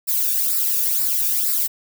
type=noise with flanger; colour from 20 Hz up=violet; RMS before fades=-20 dBFS; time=0.07-1.68 s; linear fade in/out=20 ms; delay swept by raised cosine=0.31 to 0.99 ms; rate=2.1 Hz; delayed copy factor=-0.65; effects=none